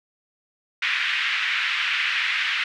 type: band-pass noise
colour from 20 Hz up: white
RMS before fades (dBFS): -24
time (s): 0.82-2.64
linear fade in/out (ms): 5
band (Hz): 1600 to 2800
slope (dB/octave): 24
effects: none